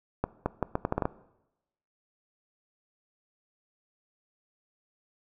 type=accelerating click train; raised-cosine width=1 ms; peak=-12 dBFS; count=9; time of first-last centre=0.24-1.055 s; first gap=220 ms; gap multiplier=0.76; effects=noise-tail reverb RT60 0.9 s tail -19 dB re dry